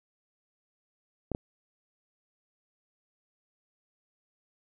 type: clicks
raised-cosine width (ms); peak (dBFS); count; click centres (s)
2; -18; 2; 1.317 / 1.349
effects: none